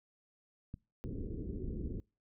clicks, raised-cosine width 5 ms, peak -30 dBFS, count 2, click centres 0.741 / 1.091 s
pink low-pass noise, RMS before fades -40 dBFS, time 1.04-2 s, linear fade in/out 0 ms, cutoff 430 Hz, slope 48 dB/octave
effects noise-tail reverb RT60 0.3 s tail -25 dB re dry

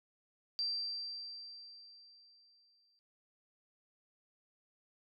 sine tone with exponential decay, 4699 Hz, D8, in tune, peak -32 dBFS, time 0.59-2.99 s, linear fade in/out 0 ms, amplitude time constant 520 ms, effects none

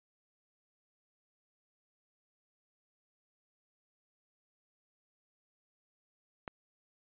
click, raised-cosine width 0.5 ms, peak -24 dBFS, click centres 6.478 s, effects resampled to 8000 Hz

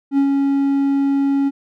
triangle tone with ADSR envelope, 277.2 Hz, C#4, in tune, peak -9 dBFS, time 0.11-1.51 s, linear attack 68 ms, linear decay 86 ms, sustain -3 dB, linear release 35 ms, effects none

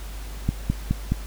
click train, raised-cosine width 5 ms, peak -8 dBFS, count 4, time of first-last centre 0.49-1.12 s, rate 4.76 Hz, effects added 50 Hz sine -32 dBFS peak until 1.26 s + pink hiss -43 dBFS RMS until 1.26 s

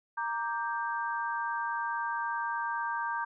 sine chord, G minor, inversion first, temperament equal with one note detuned, 932.3 / 1174.7 / 1576.2 Hz, Bb5 / D6 / G6, 0 / 0 / +9 cents, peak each -33 / -37 / -35 dBFS, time 0.17-3.25 s, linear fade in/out 10 ms, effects none

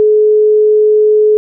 sine tone, 426.2 Hz, G#4, 45 cents sharp, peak -5 dBFS, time 0-1.37 s, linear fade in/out 0 ms, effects none

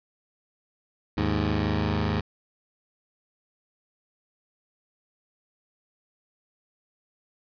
15% pulse tone pair together, 78.14 / 104.3 Hz, D#2 / G#2, +8 / +8 cents, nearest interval perfect fourth, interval 500 cents, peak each -20 dBFS, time 1.17-2.21 s, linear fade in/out 10 ms, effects resampled to 11025 Hz

